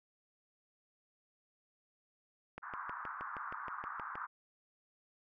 click train, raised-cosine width 0.5 ms, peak -28 dBFS, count 11, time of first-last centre 2.58-4.155 s, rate 6.35 Hz
pink band-pass noise, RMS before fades -44 dBFS, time 2.62-4.27 s, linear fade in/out 20 ms, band 1000 to 1500 Hz, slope 48 dB/octave
effects none

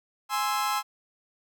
40% pulse chord, Ab augmented, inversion none, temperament equal, 830.6 / 1046.5 / 1318.5 Hz, Ab5 / C6 / E6, 0 / 0 / 0 cents, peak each -29 dBFS, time 0.29-0.83 s, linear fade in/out 50 ms, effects none

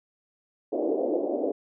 white band-pass noise, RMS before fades -27 dBFS, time 0.72-1.52 s, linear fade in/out 10 ms, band 270 to 620 Hz, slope 48 dB/octave, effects none

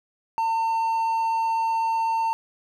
triangle tone, 904 Hz, A5, 47 cents sharp, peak -19 dBFS, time 0.38-2.33 s, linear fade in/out 0 ms, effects none

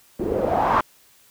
white noise with low-pass filter sweep, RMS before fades -21 dBFS, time 0.19-0.81 s, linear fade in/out 5 ms, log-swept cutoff 330 to 1200 Hz, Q 4, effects white hiss -55 dBFS RMS until 1.3 s

